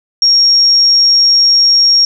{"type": "tone", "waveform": "sine", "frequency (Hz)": 5570, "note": "F8", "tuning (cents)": -5, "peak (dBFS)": -5, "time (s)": [0.22, 2.05], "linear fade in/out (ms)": 2, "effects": []}